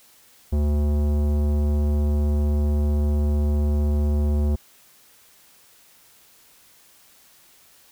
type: tone with tanh clipping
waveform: sine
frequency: 73.7 Hz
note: D2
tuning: 7 cents sharp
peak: -20 dBFS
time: 0.52-4.56 s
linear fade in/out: 10 ms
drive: 16 dB
effects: white hiss -54 dBFS RMS until 7.91 s